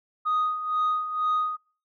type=tone with tremolo; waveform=sine; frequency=1244.5 Hz; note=D#6; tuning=in tune; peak=-19 dBFS; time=0.25-1.57 s; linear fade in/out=20 ms; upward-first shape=sine; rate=2.1 Hz; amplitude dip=70%; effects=noise-tail reverb RT60 0.4 s tail -26 dB re dry + tanh soft clip ceiling -19 dBFS